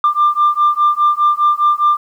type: beating tone pair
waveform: sine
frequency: 1189 / 1193.9 Hz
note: D6 / D6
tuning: +21 / +28 cents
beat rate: 4.9 Hz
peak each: -12 dBFS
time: 0.04-1.97 s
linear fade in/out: 2 ms
effects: tanh soft clip ceiling -5 dBFS + 8-bit